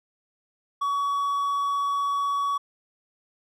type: tone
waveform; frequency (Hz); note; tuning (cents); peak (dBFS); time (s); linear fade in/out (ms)
triangle; 1129; C#6; +31; -21; 0.81-2.58; 10
effects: none